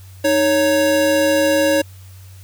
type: tone pair together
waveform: square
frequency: 310 / 555.2 Hz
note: D#4 / C#5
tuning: -6 / +3 cents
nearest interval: minor seventh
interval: 1009 cents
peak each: -19 / -15 dBFS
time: 0.24-1.82 s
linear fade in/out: 10 ms
effects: added 94 Hz sine -37 dBFS peak until 2.43 s + white hiss -49 dBFS RMS until 2.43 s